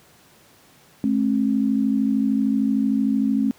sine tone pair together, 215.2 / 268.4 Hz, A3 / C4, -38 / +44 cents, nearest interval major third, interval 382 cents, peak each -20 dBFS, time 1.04-3.51 s, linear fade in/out 0 ms, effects pink hiss -53 dBFS RMS until 3.58 s + high-pass 100 Hz 12 dB/octave

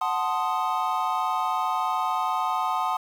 triangle chord, F# diminished seventh, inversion none, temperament equal with one note detuned, 740 / 880 / 1042.9 / 1244.5 Hz, F#5 / A5 / C6 / Eb6, 0 / 0 / -6 / 0 cents, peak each -27 dBFS, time 0.01-2.97 s, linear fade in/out 5 ms, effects 8-bit

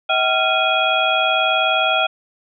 sine tone cluster, 641 / 760 / 1384 / 2483 / 3310 Hz, E5 / F#5 / F6 / D#7 / G#7, -49 / +46 / -16 / -4 / -6 cents, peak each -21 dBFS, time 0.09-2.07 s, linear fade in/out 10 ms, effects none

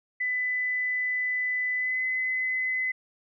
sine tone with pitch glide, 2000 to 2027 Hz, B6 to B6, +21 to +45 cents, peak -25 dBFS, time 0.2-2.92 s, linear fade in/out 10 ms, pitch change +24 cents, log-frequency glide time 1.77-1.99 s, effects none

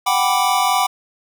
square chord, G major seventh, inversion third, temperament equal, 740 / 784 / 987.8 / 1174.7 Hz, F#5 / G5 / B5 / D6, 0 / 0 / 0 / 0 cents, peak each -21 dBFS, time 0.06-0.87 s, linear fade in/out 10 ms, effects none

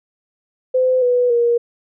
sine tone with pitch steps, 512 / 492.3 / 473.3 Hz, C5 / B4 / A#4, -38 / -6 / +26 cents, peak -12 dBFS, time 0.74-1.58 s, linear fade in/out 10 ms, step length 280 ms, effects none

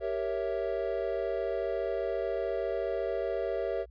triangle chord, G diminished seventh, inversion none, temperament equal, 392 / 466.2 / 554.4 / 659.3 Hz, G4 / Bb4 / Db5 / Fb5, 0 / 0 / 0 / 0 cents, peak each -33 dBFS, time 0-3.86 s, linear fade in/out 50 ms, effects added 60 Hz sine -50 dBFS peak until 3.9 s + resampled to 11025 Hz

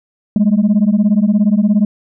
sine beating tone pair, 199.6 / 216.6 Hz, G3 / A3, +32 / -27 cents, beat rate 17 Hz, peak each -10 dBFS, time 0.36-1.85 s, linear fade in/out 2 ms, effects tanh soft clip ceiling -6 dBFS

